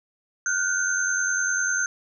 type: tone cluster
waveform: sine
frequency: 1437 / 1527 / 6280 Hz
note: F6 / G6 / G8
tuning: +49 / -46 / +2 cents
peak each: -26 dBFS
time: 0.46-1.86 s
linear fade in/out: 2 ms
effects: none